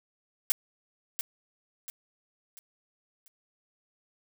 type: noise with echo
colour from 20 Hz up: blue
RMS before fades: -24 dBFS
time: 0.5-0.52 s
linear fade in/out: 0 ms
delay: 690 ms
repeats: 4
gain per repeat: -8 dB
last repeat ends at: 3.28 s
effects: none